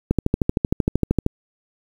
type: click train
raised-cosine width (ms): 3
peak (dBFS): -4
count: 16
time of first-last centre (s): 0.11-1.264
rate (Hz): 13
effects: 7-bit